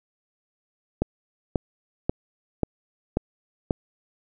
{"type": "click train", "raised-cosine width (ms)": 2, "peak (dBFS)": -8, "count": 6, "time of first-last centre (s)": [1.02, 3.708], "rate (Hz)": 1.86, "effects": []}